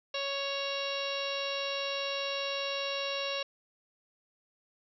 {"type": "harmonic tone with a mistuned harmonic", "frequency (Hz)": 555, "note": "C#5", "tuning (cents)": 2, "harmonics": [1, 2, 3, 4, 5, 6, 7, 8, 9, 10], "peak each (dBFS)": [-36, -41, -45, -45, -38, -45, -39, -46, -52, -43], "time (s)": [0.14, 3.43], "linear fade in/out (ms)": 5, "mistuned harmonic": 9, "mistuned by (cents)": 27, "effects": []}